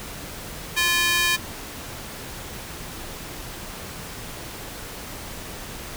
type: tone with high-pass filter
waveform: square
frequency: 347.2 Hz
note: F4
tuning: 10 cents flat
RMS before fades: -21 dBFS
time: 0.76-1.37 s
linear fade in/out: 20 ms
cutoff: 2000 Hz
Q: 1.3
effects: pink hiss -36 dBFS RMS until 5.96 s